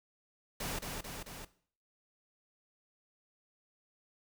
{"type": "noise with echo", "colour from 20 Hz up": "pink", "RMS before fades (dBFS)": -38, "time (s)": [0.6, 0.79], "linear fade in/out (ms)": 5, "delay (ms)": 220, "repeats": 3, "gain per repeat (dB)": -3, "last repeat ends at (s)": 1.45, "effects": ["noise-tail reverb RT60 0.5 s tail -17 dB re dry"]}